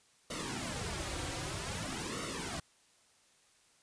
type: noise with flanger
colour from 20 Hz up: pink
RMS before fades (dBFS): -39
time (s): 0.3-2.6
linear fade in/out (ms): 5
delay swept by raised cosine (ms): 1.2 to 4.8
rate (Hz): 0.52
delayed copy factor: -0.8
effects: white hiss -67 dBFS RMS until 3.82 s + resampled to 22050 Hz